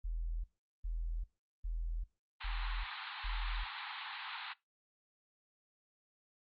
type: tone bursts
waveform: sine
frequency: 41.2 Hz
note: E1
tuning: in tune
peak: -35 dBFS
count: 5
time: 0.04-3.64 s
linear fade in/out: 10 ms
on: 400 ms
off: 400 ms
type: band-pass noise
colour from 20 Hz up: pink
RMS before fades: -45 dBFS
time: 2.4-4.54 s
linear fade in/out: 20 ms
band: 800 to 4200 Hz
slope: 96 dB/octave
effects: noise-tail reverb RT60 0.2 s tail -21 dB re dry + Opus 48 kbps